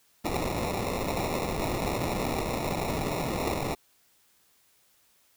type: noise with sample-and-hold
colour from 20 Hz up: white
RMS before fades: -30 dBFS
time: 0.24-3.75 s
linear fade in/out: 10 ms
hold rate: 1575 Hz
effects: white hiss -65 dBFS RMS until 5.36 s